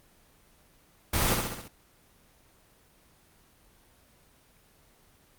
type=noise with echo; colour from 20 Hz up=pink; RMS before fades=-26 dBFS; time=1.13-1.35 s; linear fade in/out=10 ms; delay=67 ms; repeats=5; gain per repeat=-4 dB; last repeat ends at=1.685 s; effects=pink hiss -61 dBFS RMS until 5.38 s + Opus 24 kbps